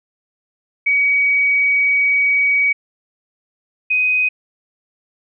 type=tone pair in turn; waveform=sine; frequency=2262 / 2506 Hz; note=C#7 / D#7; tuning=+34 / +12 cents; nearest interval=major second; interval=178 cents; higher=second; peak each=-12 / -13 dBFS; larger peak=first; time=0.86-2.73 / 3.9-4.29 s; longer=first; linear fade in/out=10 ms; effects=none